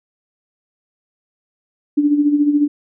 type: tone with tremolo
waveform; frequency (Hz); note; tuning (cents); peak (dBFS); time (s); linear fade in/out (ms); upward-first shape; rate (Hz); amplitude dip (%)
sine; 292.3; D4; -8; -9; 1.97-2.68; 10; sine; 14; 60
effects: none